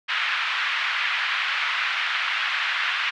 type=band-pass noise; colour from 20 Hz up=pink; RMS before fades=-25 dBFS; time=0.08-3.11 s; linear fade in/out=20 ms; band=1300 to 3200 Hz; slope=24 dB/octave; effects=none